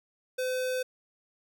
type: tone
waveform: square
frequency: 510 Hz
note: C5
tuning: 44 cents flat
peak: -29 dBFS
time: 0.38-0.83 s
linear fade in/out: 10 ms
effects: none